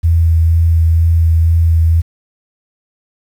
sine tone with vibrato, 82.41 Hz, E2, in tune, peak -7 dBFS, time 0.03-2.02 s, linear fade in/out 20 ms, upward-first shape sine, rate 2.1 Hz, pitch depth 16 cents each way, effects 7-bit

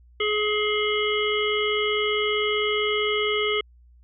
harmonic tone with a mistuned harmonic, 422.3 Hz, G#4, 29 cents sharp, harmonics 1 / 3 / 5 / 7 / 8, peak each -24 / -30 / -27 / -29 / -32 dBFS, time 0.2-3.61 s, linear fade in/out 5 ms, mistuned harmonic 8, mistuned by -54 cents, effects added 60 Hz sine -50 dBFS peak until 4.03 s

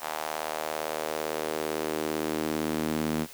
sawtooth tone with high-pass filter sweep, 77.78 Hz, D#2, in tune, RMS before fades -31 dBFS, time 0-3.27 s, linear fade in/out 50 ms, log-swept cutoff 800 to 220 Hz, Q 2, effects white hiss -47 dBFS RMS until 3.33 s

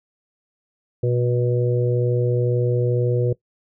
harmonic tone, 122.1 Hz, B2, 19 cents flat, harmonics 1 / 3 / 4 / 5, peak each -19 / -24 / -23 / -36 dBFS, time 1.03-3.33 s, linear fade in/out 5 ms, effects noise-tail reverb RT60 0.1 s tail -20 dB re dry

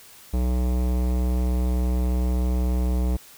sine tone with hard clipping, 61.74 Hz, B1, in tune, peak -22 dBFS, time 0.33-3.17 s, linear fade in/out 10 ms, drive 18 dB, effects white hiss -48 dBFS RMS until 3.37 s

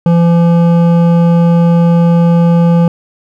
triangle tone with hard clipping, 170 Hz, F3, 46 cents flat, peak -7 dBFS, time 0.06-2.88 s, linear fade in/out 2 ms, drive 15 dB, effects none

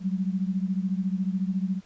sine beating tone pair, 185 / 199 Hz, F#3 / G3, 0 / +26 cents, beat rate 14 Hz, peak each -26 / -29 dBFS, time 0-1.81 s, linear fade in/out 50 ms, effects pink hiss -58 dBFS RMS until 1.85 s + resampled to 16000 Hz

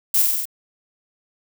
violet noise with echo, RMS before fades -17 dBFS, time 0.14-0.22 s, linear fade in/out 5 ms, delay 47 ms, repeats 5, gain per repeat -2 dB, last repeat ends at 0.455 s, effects none

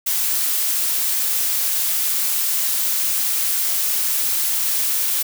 blue noise, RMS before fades -20 dBFS, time 0.06-5.23 s, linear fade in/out 10 ms, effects none

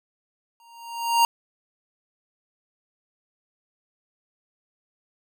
square tone with exponential growth, 932.3 Hz, A#5, in tune, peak -14 dBFS, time 0.6-1.25 s, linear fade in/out 1 ms, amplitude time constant 140 ms, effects none

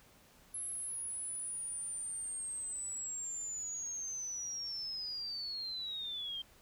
sine linear sweep, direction down, 11020 to 3148 Hz, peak -38 dBFS, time 0.54-6.42 s, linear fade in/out 5 ms, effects pink hiss -63 dBFS RMS until 6.61 s

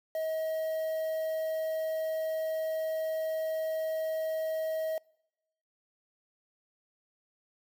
triangle tone with quantisation, 636 Hz, D#5, 38 cents sharp, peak -28 dBFS, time 0.15-4.98 s, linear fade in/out 2 ms, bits 8, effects noise-tail reverb RT60 0.9 s tail -26 dB re dry

